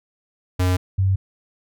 square / sine tone pair in turn, 91.1 / 95.82 Hz, F#2 / G2, -26 / -39 cents, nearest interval minor second, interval 87 cents, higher second, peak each -17 / -15 dBFS, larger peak second, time 0.59-0.77 / 0.98-1.16 s, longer neither, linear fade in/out 10 ms, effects none

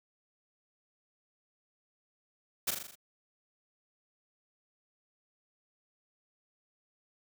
white noise with echo, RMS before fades -30 dBFS, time 2.67-2.71 s, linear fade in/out 10 ms, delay 41 ms, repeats 6, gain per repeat -4 dB, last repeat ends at 2.956 s, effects none

